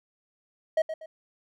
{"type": "tone with echo", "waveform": "triangle", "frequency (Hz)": 635, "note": "D#5", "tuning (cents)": 35, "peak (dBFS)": -18, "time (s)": [0.77, 0.82], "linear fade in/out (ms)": 5, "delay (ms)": 120, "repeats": 2, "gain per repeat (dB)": -10, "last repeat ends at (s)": 1.06, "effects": []}